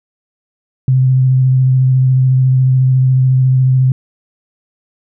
sine tone with vibrato, 129.9 Hz, C3, 12 cents flat, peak -7 dBFS, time 0.88-3.92 s, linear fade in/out 2 ms, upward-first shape square, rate 14 Hz, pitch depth 13 cents each way, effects none

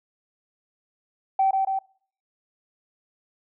sine tone with echo, 772 Hz, G5, 27 cents flat, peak -16 dBFS, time 1.39-1.51 s, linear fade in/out 5 ms, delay 140 ms, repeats 2, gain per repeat -3 dB, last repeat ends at 1.79 s, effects noise-tail reverb RT60 0.5 s tail -23 dB re dry + tanh soft clip ceiling -12 dBFS

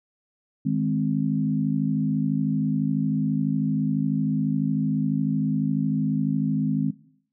sine chord, Ab major, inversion second, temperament equal, 155.56 / 207.7 / 261.6 Hz, Eb3 / Ab3 / C4, 0 / 0 / 0 cents, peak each -25 dBFS, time 0.65-6.91 s, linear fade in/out 10 ms, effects noise-tail reverb RT60 0.6 s tail -18 dB re dry

